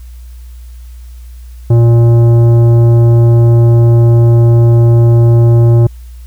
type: tone with tanh clipping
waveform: sine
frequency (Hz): 117.2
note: A#2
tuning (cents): +10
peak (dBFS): -5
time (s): 1.7-5.87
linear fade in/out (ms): 5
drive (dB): 12
effects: added 60 Hz sine -27 dBFS peak until 6.26 s + white hiss -48 dBFS RMS until 6.26 s